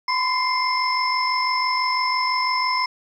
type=tone cluster; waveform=sine; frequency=1010 / 1056 / 2101 / 5260 Hz; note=B5 / C6 / C7 / E8; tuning=+39 / +16 / +7 / -5 cents; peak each=-21 / -30 / -25 / -25 dBFS; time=0.08-2.86 s; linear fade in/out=5 ms; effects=tanh soft clip ceiling -9 dBFS + 9-bit